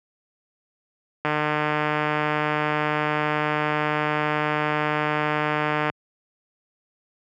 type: click train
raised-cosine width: 0.5 ms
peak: -8 dBFS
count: 703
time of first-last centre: 1.25-5.899 s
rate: 151 Hz
effects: high-pass 100 Hz 12 dB/octave